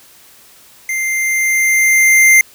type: tone with level ramp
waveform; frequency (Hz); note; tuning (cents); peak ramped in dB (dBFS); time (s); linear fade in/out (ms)
square; 2093; C7; 0; -17 to -5; 0.89-2.41; 2
effects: white hiss -44 dBFS RMS until 2.54 s